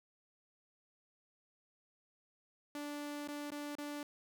sawtooth tone with dropouts, 292.2 Hz, D4, 9 cents flat, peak -37 dBFS, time 2.75-4.03 s, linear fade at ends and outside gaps 2 ms, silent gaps 3.276-3.285 / 3.505-3.518 / 3.753-3.784 s, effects none

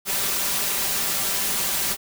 white noise with comb filter, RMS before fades -24 dBFS, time 0.05-1.97 s, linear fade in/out 50 ms, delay 5.1 ms, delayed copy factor +0.5, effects none

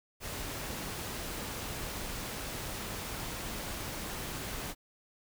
pink noise, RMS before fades -39 dBFS, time 0.2-4.75 s, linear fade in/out 50 ms, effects none

